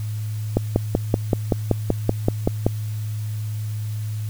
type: click train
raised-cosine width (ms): 2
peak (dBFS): -3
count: 12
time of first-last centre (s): 0.57-2.665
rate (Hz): 5.25
effects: added 107 Hz sine -24 dBFS peak until 4.29 s + white hiss -45 dBFS RMS until 4.29 s